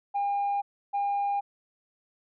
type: tone pair in turn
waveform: sine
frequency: 806 / 806 Hz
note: G5 / G5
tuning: +48 / +48 cents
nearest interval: unison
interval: 0 cents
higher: neither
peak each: -23 dBFS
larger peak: neither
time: 0.14-0.62 / 0.93-1.41 s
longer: neither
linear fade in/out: 20 ms
effects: tanh soft clip ceiling -23 dBFS